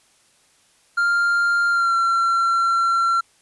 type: tone with pitch glide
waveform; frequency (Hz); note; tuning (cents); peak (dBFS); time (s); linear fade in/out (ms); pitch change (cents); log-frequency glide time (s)
triangle; 1396.9 to 1361.8; F6 to F6; 0 to -44; -14; 0.97-3.21; 10; -44; 1.7-1.95
effects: white hiss -58 dBFS RMS until 3.41 s + resampled to 24000 Hz